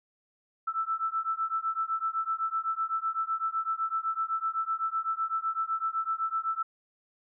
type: beating tone pair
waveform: sine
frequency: 1318.5 / 1326.4 Hz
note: E6 / E6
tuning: 0 / +10 cents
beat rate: 7.9 Hz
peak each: -31 dBFS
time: 0.67-6.63 s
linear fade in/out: 10 ms
effects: none